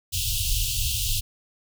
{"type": "band-stop noise", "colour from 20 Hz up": "pink", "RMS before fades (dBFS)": -25, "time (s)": [0.12, 1.21], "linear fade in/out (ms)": 20, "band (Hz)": [120, 2700], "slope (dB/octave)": 96, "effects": []}